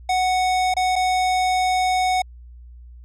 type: tone with dropouts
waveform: square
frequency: 740 Hz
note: F#5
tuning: in tune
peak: -18 dBFS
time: 0.09-2.22 s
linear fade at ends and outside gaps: 5 ms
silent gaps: 0.74-0.766 / 0.957-0.961 s
effects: added 60 Hz sine -39 dBFS peak until 3.04 s + low-pass 8000 Hz 12 dB/octave